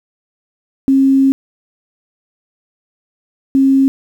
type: tone pair in turn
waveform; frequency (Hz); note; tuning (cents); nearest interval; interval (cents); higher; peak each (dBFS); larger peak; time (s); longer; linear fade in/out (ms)
sine; 270 / 270; C#4 / C#4; -45 / -45; unison; 0; neither; -7; neither; 0.88-1.32 / 3.55-3.88; first; 0
effects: 7-bit